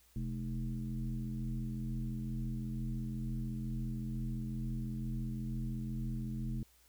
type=tone with frequency modulation; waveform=sine; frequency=129.8 Hz; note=C3; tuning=13 cents flat; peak=-35 dBFS; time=0.16-6.63 s; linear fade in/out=2 ms; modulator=85.8 Hz; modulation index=1.3; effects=added 60 Hz sine -69 dBFS peak until 6.88 s + white hiss -67 dBFS RMS until 6.88 s